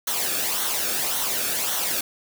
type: noise with flanger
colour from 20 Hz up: white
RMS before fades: -25 dBFS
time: 0.07-2.01 s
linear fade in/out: 5 ms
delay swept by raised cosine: 0.4 to 1.02 ms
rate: 1.8 Hz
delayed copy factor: -0.6
effects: none

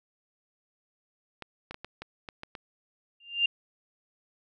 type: clicks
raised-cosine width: 0.3 ms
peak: -23 dBFS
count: 8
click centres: 1.423 / 1.71 / 1.744 / 1.846 / 2.02 / 2.288 / 2.434 / 2.552 s
type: tone with exponential growth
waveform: sine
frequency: 2794 Hz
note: F7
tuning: in tune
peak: -18 dBFS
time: 3.2-3.46 s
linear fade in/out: 5 ms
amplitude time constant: 55 ms
effects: none

